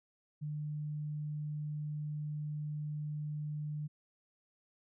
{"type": "tone", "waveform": "sine", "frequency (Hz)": 150, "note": "D3", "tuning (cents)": 37, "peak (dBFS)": -36, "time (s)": [0.41, 3.88], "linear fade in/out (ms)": 20, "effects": []}